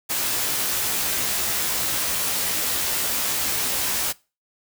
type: noise with comb filter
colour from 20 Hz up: white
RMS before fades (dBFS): -24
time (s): 0.09-4.13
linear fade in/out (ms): 20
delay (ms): 16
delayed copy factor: +0.75
effects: noise-tail reverb RT60 0.3 s tail -22 dB re dry